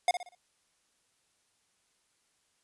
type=tone with echo; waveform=square; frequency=717 Hz; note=F5; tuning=45 cents sharp; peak=-22 dBFS; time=0.08-0.11 s; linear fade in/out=2 ms; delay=60 ms; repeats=4; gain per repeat=-9 dB; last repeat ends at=0.35 s; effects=white hiss -73 dBFS RMS until 2.63 s + resampled to 24000 Hz

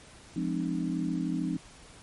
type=chord; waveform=sine; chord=F minor seventh; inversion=none; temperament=equal with one note detuned; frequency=174.61 / 207.7 / 261.6 / 304.2 Hz; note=F3 / Ab3 / C4 / Eb4; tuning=0 / 0 / 0 / -39 cents; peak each=-32 / -37 / -33 / -33 dBFS; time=0.36-1.57 s; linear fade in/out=5 ms; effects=pink hiss -52 dBFS RMS until 2.02 s + MP3 48 kbps

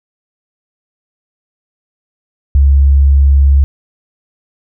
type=tone; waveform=sine; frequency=69.3 Hz; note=C#2; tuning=in tune; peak=-4 dBFS; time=2.55-3.64 s; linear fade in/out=0 ms; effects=none

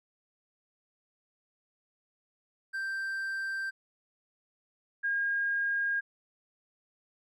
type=tone pair in turn; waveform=triangle / sine; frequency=1570 / 1622.6 Hz; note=G6 / G#6; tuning=+2 / -41 cents; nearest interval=minor second; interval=57 cents; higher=second; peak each=-30 / -27 dBFS; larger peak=second; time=2.73-3.71 / 5.03-6.01 s; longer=neither; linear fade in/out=20 ms; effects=none

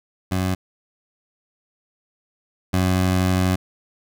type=tone pair in turn; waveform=20% pulse; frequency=93.1 / 92.4 Hz; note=F#2 / F#2; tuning=+11 / -2 cents; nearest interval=unison; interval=13 cents; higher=first; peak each=-15 / -12 dBFS; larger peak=second; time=0.31-0.55 / 2.73-3.56 s; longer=second; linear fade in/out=10 ms; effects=none

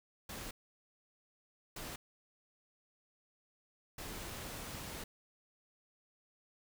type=noise bursts at uneven times; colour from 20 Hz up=pink; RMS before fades=-45 dBFS; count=3; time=0.29-0.51 / 1.76-1.96 / 3.98-5.04 s; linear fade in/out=5 ms; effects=none

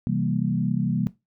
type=chord; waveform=sine; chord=C dominant seventh; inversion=none; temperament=equal; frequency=130.81 / 164.81 / 196 / 233.1 Hz; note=C3 / E3 / G3 / Bb3; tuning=0 / 0 / 0 / 0 cents; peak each=-27 dBFS; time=0.07-1.07 s; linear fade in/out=0 ms; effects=noise-tail reverb RT60 0.2 s tail -17 dB re dry

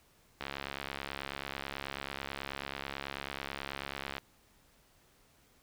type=click train; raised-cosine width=0.3 ms; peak=-21 dBFS; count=262; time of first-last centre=0.41-4.182 s; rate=69.2 Hz; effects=pink hiss -66 dBFS RMS until 5.62 s

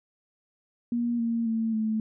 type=tone with pitch steps; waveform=sine; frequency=237.6 / 231.1 / 224.8 / 218.6 Hz; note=A#3 / A#3 / A3 / A3; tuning=+33 / -15 / +37 / -11 cents; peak=-24 dBFS; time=0.92-2 s; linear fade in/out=2 ms; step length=270 ms; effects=none

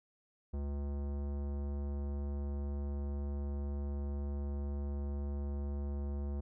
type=tone with tanh clipping; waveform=sine; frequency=71 Hz; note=C#2; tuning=42 cents sharp; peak=-37 dBFS; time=0.53-6.41 s; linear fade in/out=10 ms; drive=18 dB; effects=none

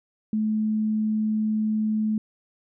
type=tone; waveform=sine; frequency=215.9 Hz; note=A3; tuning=33 cents flat; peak=-21 dBFS; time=0.33-2.18 s; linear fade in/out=2 ms; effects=none

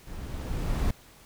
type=noise with level ramp; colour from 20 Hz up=brown; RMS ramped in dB=-39 to -25 dBFS; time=0.07-0.91 s; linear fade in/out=5 ms; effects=pink hiss -54 dBFS RMS until 1.25 s

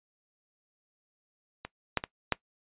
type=clicks; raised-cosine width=0.3 ms; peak=-21 / -9 / -17 / -8 dBFS; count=4; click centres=1.65 / 1.973 / 2.039 / 2.323 s; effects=noise-tail reverb RT60 0.1 s tail -20 dB re dry + resampled to 8000 Hz

